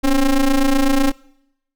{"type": "ring-modulated tone", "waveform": "square", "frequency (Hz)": 133, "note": "C3", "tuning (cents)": 29, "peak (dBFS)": -10, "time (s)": [0.03, 1.12], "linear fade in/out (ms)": 20, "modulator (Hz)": 147, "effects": ["noise-tail reverb RT60 0.8 s tail -24 dB re dry"]}